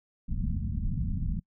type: low-pass noise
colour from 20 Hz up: pink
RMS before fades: -30 dBFS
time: 0.28-1.4 s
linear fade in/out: 10 ms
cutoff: 220 Hz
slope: 48 dB/octave
effects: noise-tail reverb RT60 0.1 s tail -26 dB re dry